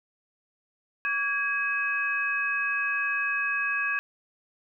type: tone cluster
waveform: sine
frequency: 1144 / 1647 / 2548 Hz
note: D6 / G#6 / D#7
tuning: -46 / -15 / +41 cents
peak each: -34 / -27 / -29 dBFS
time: 1.05-3.99 s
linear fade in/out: 0 ms
effects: none